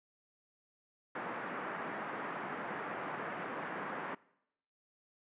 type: band-pass noise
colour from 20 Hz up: white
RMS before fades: -41 dBFS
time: 1.15-4.15 s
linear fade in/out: 5 ms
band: 160 to 1700 Hz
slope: 24 dB/octave
effects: noise-tail reverb RT60 0.8 s tail -22 dB re dry + resampled to 8000 Hz